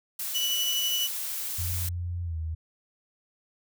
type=noise; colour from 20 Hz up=blue; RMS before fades=-33 dBFS; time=0.19-1.89 s; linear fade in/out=5 ms
type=tone with tremolo; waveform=35% pulse; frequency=2960 Hz; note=F#7; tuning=in tune; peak=-23 dBFS; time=0.34-1.08 s; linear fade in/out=20 ms; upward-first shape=sine; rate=12 Hz; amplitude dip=25%
type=tone with pitch glide; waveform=sine; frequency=87.31 to 80.06 Hz; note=F2 to D#2; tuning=0 to +50 cents; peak=-29 dBFS; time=1.58-2.55 s; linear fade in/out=10 ms; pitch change=-150 cents; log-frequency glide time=2.23-2.37 s
effects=none